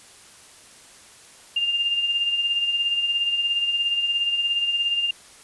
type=tone with tremolo; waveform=sine; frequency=2803 Hz; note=F7; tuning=6 cents sharp; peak=-18 dBFS; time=1.56-5.11 s; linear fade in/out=5 ms; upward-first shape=sine; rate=17 Hz; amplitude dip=50%; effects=white hiss -48 dBFS RMS until 5.43 s + resampled to 24000 Hz